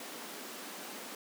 pink high-pass noise, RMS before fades -45 dBFS, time 0-1.15 s, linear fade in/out 2 ms, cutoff 200 Hz, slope 48 dB/octave, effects none

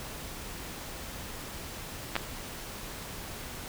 clicks, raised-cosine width 0.3 ms, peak -13 / -11 dBFS, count 2, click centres 2.155 / 2.164 s, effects pink hiss -41 dBFS RMS until 3.68 s

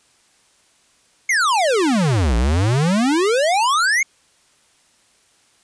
square exponential two-way sweep, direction down then up, 2221 to 55.2 to 2221 Hz, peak -15 dBFS, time 1.29-4.03 s, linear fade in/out 5 ms, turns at 2.36 s, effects white hiss -57 dBFS RMS until 5.63 s + resampled to 22050 Hz

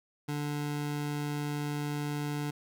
25% pulse tone, 146.83 Hz, D3, in tune, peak -28 dBFS, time 0.28-2.51 s, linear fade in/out 10 ms, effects none

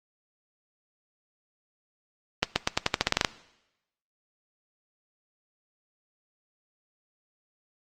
accelerating click train, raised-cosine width 0.2 ms, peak -3 dBFS, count 12, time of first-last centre 2.43-3.248 s, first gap 130 ms, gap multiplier 0.88, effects noise-tail reverb RT60 0.9 s tail -19 dB re dry + Opus 24 kbps

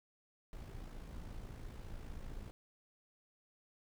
brown noise with amplitude modulation, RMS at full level -45 dBFS, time 0.53-2.51 s, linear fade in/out 0 ms, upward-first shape sine, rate 55.5 Hz, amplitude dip 50%, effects none

